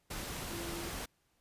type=tone in noise; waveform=sine; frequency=339.4 Hz; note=F4; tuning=49 cents flat; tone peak=-43 dBFS; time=0.49-0.89 s; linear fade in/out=10 ms; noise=pink; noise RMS=-41 dBFS; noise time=0.1-1.06 s; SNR=-5 dB; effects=pink hiss -75 dBFS RMS until 1.4 s + resampled to 32000 Hz